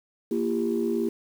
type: tone cluster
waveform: sine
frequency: 233.6 / 340.9 / 398.8 Hz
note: A#3 / F4 / G4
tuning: +4 / -42 / +30 cents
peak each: -27 dBFS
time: 0.31-1.09 s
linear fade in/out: 5 ms
effects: tanh soft clip ceiling -15 dBFS + 8-bit